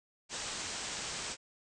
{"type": "low-pass noise", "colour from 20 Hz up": "white", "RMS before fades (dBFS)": -40, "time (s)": [0.29, 1.37], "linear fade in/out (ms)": 50, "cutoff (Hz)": 8400, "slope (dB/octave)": 96, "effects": []}